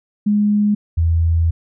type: tone pair in turn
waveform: sine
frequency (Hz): 207.7 / 82.86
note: G#3 / E2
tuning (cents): 0 / +9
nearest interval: octave + major third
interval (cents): 1591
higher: first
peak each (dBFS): -12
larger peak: neither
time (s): 0.26-0.75 / 0.97-1.51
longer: second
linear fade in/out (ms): 10
effects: none